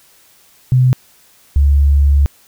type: tone pair in turn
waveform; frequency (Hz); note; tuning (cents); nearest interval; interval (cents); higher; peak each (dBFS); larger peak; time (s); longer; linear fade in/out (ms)
sine; 127.5 / 70.86; C3 / C#2; -44 / +39; minor seventh; 1017; first; -7; neither; 0.72-0.93 / 1.56-2.26; second; 0
effects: white hiss -49 dBFS RMS until 2.47 s